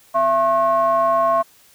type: ring-modulated tone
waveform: triangle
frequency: 206.5 Hz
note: G#3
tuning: 10 cents flat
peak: -9 dBFS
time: 0.14-1.43 s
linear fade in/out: 20 ms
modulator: 877 Hz
effects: white hiss -52 dBFS RMS until 1.74 s